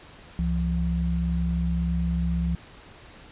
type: tone pair together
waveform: sine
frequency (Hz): 67.5 / 170.93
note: C#2 / F3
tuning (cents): -45 / -37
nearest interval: octave + major third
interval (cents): 1608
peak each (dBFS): -25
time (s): 0.39-2.55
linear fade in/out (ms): 0
effects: pink hiss -48 dBFS RMS until 3.31 s + resampled to 8000 Hz